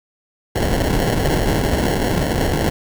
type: noise with sample-and-hold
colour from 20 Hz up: pink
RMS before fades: -18 dBFS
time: 0.55-2.7 s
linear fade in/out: 10 ms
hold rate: 1225 Hz
effects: none